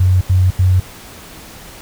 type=tone bursts; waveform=sine; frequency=92.3 Hz; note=F#2; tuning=4 cents flat; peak=-8 dBFS; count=3; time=0-0.8 s; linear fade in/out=5 ms; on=210 ms; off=85 ms; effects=pink hiss -36 dBFS RMS until 1.81 s